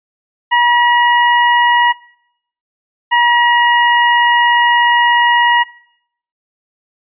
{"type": "tone pair in turn", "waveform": "25% pulse", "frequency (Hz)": [961, 956.8], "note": ["B5", "A#5"], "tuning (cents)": [-48, 45], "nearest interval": "unison", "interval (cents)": 7, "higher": "first", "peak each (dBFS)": -4, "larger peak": "neither", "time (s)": [[0.51, 1.93], [3.11, 5.64]], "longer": "second", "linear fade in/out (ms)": 20, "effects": ["noise-tail reverb RT60 0.7 s tail -21 dB re dry", "resampled to 8000 Hz"]}